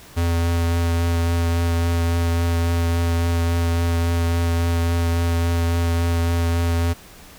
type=tone with vibrato; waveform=square; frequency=84.7 Hz; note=E2; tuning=48 cents sharp; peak=-18 dBFS; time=0.16-6.94 s; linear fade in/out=20 ms; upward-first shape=triangle; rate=3.6 Hz; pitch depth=13 cents each way; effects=pink hiss -44 dBFS RMS until 7.38 s